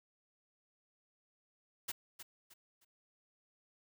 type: noise with echo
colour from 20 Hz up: white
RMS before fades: -39 dBFS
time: 1.88-1.92 s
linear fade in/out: 10 ms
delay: 310 ms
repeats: 3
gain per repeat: -10 dB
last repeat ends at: 2.85 s
effects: none